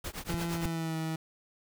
pink noise with tremolo, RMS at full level -36 dBFS, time 0.04-0.66 s, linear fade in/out 5 ms, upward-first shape triangle, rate 8.6 Hz, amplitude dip 100%
30% pulse tone with pitch glide, 169.3 to 160.35 Hz, E3 to E3, +46 to -48 cents, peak -29 dBFS, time 0.29-1.16 s, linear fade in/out 5 ms, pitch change -94 cents, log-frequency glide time 0.51-0.96 s
clicks, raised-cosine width 5 ms, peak -22 / -21 dBFS, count 2, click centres 0.342 / 0.655 s
effects none

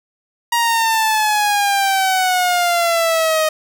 sawtooth exponential sweep, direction down, 948 to 622.3 Hz, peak -10 dBFS, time 0.52-3.49 s, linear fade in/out 5 ms, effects none

